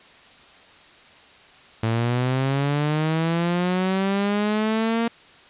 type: linear sweep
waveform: sawtooth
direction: up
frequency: 110.8 to 233.1 Hz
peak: -16 dBFS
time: 1.83-5.08 s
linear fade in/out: 5 ms
effects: white hiss -49 dBFS RMS until 5.49 s + resampled to 8000 Hz